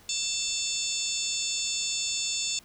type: harmonic tone with a mistuned harmonic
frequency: 888 Hz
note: A5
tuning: 16 cents sharp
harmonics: 3 / 4 / 5 / 6 / 7 / 8 / 9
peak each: -37 / -34 / -35 / -37 / -37 / -32 / -41 dBFS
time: 0.09-2.59 s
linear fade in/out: 2 ms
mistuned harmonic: 7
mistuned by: +68 cents
effects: pink hiss -56 dBFS RMS until 2.64 s